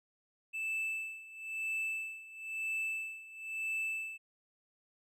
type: tone with tremolo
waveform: triangle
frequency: 2637 Hz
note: E7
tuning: in tune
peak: -31 dBFS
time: 0.53-4.18 s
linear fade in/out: 20 ms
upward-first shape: sine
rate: 1 Hz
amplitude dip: 85%
effects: none